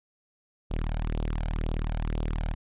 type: tone with flanger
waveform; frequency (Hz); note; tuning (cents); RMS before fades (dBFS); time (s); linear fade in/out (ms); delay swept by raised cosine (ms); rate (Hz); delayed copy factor
sawtooth; 38.89; D#1; 0; -29; 0.7-2.55; 20; 0.24 to 1.34; 2; +0.7
effects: resampled to 8000 Hz